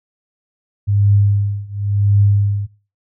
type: tone with tremolo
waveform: sine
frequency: 101.4 Hz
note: G#2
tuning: 41 cents flat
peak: -8 dBFS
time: 0.87-2.67 s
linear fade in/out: 20 ms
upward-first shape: triangle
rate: 0.93 Hz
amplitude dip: 95%
effects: noise-tail reverb RT60 0.3 s tail -17 dB re dry